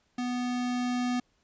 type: tone with level ramp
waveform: square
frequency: 246.9 Hz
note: B3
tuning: in tune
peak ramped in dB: -30 to -27 dBFS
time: 0.18-1.2 s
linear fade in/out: 5 ms
effects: pink hiss -71 dBFS RMS until 1.43 s + resampled to 16000 Hz